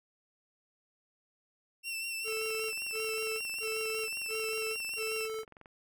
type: tone with vibrato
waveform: sawtooth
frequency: 2700 Hz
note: E7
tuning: 41 cents sharp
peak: -32 dBFS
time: 1.83-5.29 s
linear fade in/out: 50 ms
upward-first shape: sine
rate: 5.2 Hz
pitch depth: 35 cents each way
type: tone bursts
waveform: square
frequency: 440 Hz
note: A4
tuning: in tune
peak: -36 dBFS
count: 5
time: 2.24-5.45 s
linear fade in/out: 50 ms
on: 490 ms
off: 190 ms
type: click train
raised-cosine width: 0.5 ms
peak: -37 dBFS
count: 76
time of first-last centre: 2.28-5.658 s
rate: 22.2 Hz
effects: none

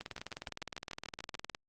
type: two click trains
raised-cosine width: 0.2 ms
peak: -23 / -24 dBFS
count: 31 / 9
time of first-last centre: 0.01-1.548 / 0.18-1.351 s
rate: 19.5 / 6.83 Hz
effects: Opus 24 kbps

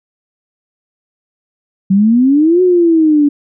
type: exponential two-way sweep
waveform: sine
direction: up then down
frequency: 187.4 to 370 to 285.4 Hz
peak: -6 dBFS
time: 1.9-3.29 s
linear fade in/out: 10 ms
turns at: 2.62 s
effects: none

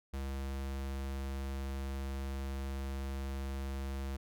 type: tone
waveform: square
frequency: 67.8 Hz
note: C#2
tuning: 38 cents flat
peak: -37 dBFS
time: 0.13-4.17 s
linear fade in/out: 10 ms
effects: none

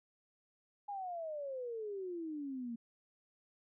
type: exponential sweep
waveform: sine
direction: down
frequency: 830.6 to 227.6 Hz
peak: -39 dBFS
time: 0.88-2.76 s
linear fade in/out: 10 ms
effects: none

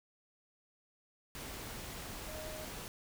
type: tone in noise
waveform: sine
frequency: 622.3 Hz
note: D#5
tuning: in tune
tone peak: -46 dBFS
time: 2.28-2.65 s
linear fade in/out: 0 ms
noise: pink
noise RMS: -45 dBFS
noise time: 1.35-2.88 s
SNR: -4 dB
effects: none

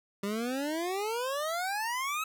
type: exponential sweep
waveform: 25% pulse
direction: up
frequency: 195.8 to 1304 Hz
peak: -27 dBFS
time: 0.23-2.24 s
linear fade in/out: 5 ms
effects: none

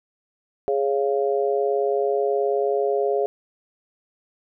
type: chord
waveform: sine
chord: Db major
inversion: second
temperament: just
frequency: 415.8 / 554.4 / 693 Hz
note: Ab4 / Db5 / F5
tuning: +2 / 0 / -14 cents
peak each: -21 / -25 / -26 dBFS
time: 0.68-3.26 s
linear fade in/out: 0 ms
effects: none

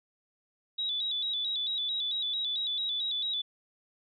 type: tone with vibrato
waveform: sine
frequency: 3650 Hz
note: A#7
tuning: 37 cents flat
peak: -29 dBFS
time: 0.78-3.42 s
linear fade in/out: 10 ms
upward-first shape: square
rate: 4.5 Hz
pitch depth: 84 cents each way
effects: none

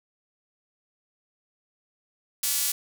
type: tone with high-pass filter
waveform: sawtooth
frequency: 285.7 Hz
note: D4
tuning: 48 cents flat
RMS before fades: -26 dBFS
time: 2.43-2.72 s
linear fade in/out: 5 ms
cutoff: 7300 Hz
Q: 0.53
effects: none

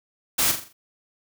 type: noise with echo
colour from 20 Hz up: white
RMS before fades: -21 dBFS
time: 0.38-0.52 s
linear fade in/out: 10 ms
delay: 42 ms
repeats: 5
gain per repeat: -7 dB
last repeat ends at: 0.73 s
effects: none

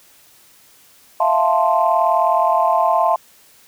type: chord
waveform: sine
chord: F major seventh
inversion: third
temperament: equal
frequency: 659.3 / 698.5 / 880 / 1046.5 Hz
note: E5 / F5 / A5 / C6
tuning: 0 / 0 / 0 / 0 cents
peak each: -18 dBFS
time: 1.2-3.16 s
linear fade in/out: 5 ms
effects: tanh soft clip ceiling -2 dBFS + white hiss -50 dBFS RMS until 3.67 s

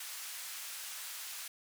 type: band-pass noise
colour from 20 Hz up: white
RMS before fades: -44 dBFS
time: 0-1.48 s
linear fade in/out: 5 ms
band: 1100 to 14000 Hz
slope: 12 dB/octave
effects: none

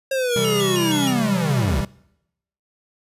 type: linear sweep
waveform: square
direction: down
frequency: 543 to 57.6 Hz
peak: -20 dBFS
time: 0.11-1.81 s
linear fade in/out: 5 ms
type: tone with vibrato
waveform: sawtooth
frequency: 3080 Hz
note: G7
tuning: 31 cents flat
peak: -22 dBFS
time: 0.29-1.14 s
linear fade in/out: 50 ms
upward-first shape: square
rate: 3.2 Hz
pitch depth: 140 cents each way
type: chord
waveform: square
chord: C major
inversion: none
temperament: equal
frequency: 130.81 / 164.81 / 196 Hz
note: C3 / E3 / G3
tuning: 0 / 0 / 0 cents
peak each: -27 / -30 / -26 dBFS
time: 0.36-1.85 s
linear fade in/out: 2 ms
effects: noise-tail reverb RT60 0.8 s tail -22 dB re dry + resampled to 32000 Hz

